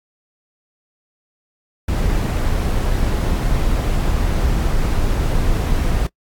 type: noise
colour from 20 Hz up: brown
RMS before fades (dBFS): -17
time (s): 1.88-6.07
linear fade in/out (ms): 5
effects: noise-tail reverb RT60 0.1 s tail -24 dB re dry + AAC 64 kbps